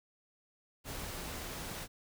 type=noise; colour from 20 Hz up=pink; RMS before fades=-42 dBFS; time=0.84-1.88 s; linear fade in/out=50 ms; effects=none